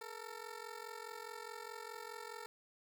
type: ring-modulated tone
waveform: 15% pulse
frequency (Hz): 450.6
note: A4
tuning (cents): +41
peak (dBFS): -37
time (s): 0.01-2.46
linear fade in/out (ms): 0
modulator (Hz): 22.4
effects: none